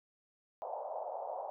pink band-pass noise, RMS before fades -41 dBFS, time 0.62-1.5 s, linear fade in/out 0 ms, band 560 to 870 Hz, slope 48 dB/octave, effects none

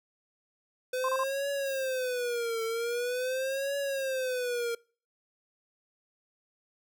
square tone with vibrato, 504 Hz, B4, 35 cents sharp, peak -30 dBFS, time 0.93-4.75 s, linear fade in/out 5 ms, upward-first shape triangle, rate 0.44 Hz, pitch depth 200 cents each way
sine tone bursts, 1046.5 Hz, C6, in tune, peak -28 dBFS, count 3, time 1.04-1.236 s, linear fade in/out 2 ms, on 46 ms, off 29 ms
violet noise with exponential decay, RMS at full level -47 dBFS, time 1.66-3.23 s, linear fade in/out 0 ms, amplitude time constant 340 ms
effects noise-tail reverb RT60 0.4 s tail -25 dB re dry

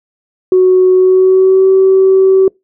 sine tone with pitch glide, 370 to 381.7 Hz, F#4 to G4, 0 to -46 cents, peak -3 dBFS, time 0.52-2.48 s, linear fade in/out 2 ms, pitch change +54 cents, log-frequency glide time 0.93-1.68 s, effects noise-tail reverb RT60 0.2 s tail -26 dB re dry + tanh soft clip ceiling 0 dBFS

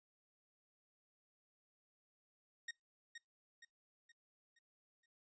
sawtooth tone with echo, 1864.7 Hz, A#6, in tune, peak -39 dBFS, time 2.68-2.71 s, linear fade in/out 5 ms, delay 470 ms, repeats 5, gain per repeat -7 dB, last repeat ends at 5.06 s, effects noise-tail reverb RT60 0.2 s tail -25 dB re dry + resampled to 16000 Hz

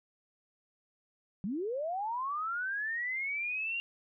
sine linear sweep, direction up, 174.61 to 2794 Hz, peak -32 dBFS, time 1.44-3.8 s, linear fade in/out 0 ms, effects none

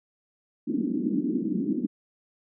white band-pass noise, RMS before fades -27 dBFS, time 0.67-1.87 s, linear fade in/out 20 ms, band 190 to 320 Hz, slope 48 dB/octave, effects none

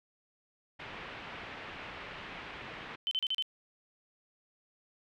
white low-pass noise, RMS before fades -45 dBFS, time 0.79-2.96 s, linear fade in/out 10 ms, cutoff 2800 Hz, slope 24 dB/octave
sine tone bursts, 3066 Hz, G7, 39 cents flat, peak -29 dBFS, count 5, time 3.07-3.424 s, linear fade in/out 0 ms, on 42 ms, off 36 ms
effects none

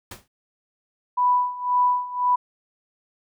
pink noise with exponential decay, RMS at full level -33 dBFS, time 0.11-0.28 s, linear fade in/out 5 ms, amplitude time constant 35 ms
sine tone with tremolo, 989 Hz, B5, 2 cents sharp, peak -15 dBFS, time 1.17-2.36 s, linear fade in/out 10 ms, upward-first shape sine, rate 1.9 Hz, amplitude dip 85%
effects none

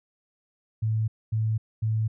sine tone bursts, 110 Hz, A2, in tune, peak -22 dBFS, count 3, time 0.82-2.08 s, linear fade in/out 10 ms, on 260 ms, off 240 ms, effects none

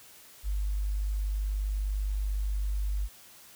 sine tone, 50.2 Hz, G1, 42 cents sharp, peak -27 dBFS, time 0.43-3.09 s, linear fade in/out 50 ms, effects white hiss -53 dBFS RMS until 3.55 s

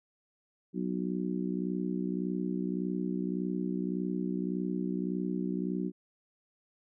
harmonic tone, 61.74 Hz, B1, in tune, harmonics 3 / 4 / 5 / 6, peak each -33 / -37 / -36 / -39 dBFS, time 0.73-5.92 s, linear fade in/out 50 ms, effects none

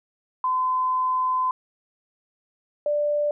sine tone pair in turn, 1022 / 589.4 Hz, C6 / D5, -41 / +6 cents, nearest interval minor seventh, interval 953 cents, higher first, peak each -20 dBFS, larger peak neither, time 0.44-1.51 / 2.86-3.31 s, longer first, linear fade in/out 2 ms, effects none

